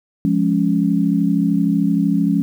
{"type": "chord", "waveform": "sine", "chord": "Db major", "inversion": "first", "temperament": "equal with one note detuned", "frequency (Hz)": [174.61, 207.7, 278], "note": ["F3", "Ab3", "Db4"], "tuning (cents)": [0, 0, 5], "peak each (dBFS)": -18, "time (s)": [0.25, 2.42], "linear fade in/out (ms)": 0, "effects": ["8-bit"]}